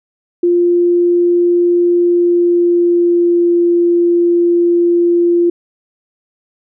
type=tone with pitch glide; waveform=sine; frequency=349.2 to 345.6 Hz; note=F4 to F4; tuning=0 to -18 cents; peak=-8 dBFS; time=0.43-5.5 s; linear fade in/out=5 ms; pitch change=-18 cents; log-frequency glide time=1.96-3.57 s; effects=none